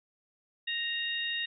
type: harmonic tone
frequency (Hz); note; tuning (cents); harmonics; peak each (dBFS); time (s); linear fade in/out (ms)
932.3; A#5; 0; 2 / 3 / 4; -35 / -35 / -35; 0.67-1.46; 10
effects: none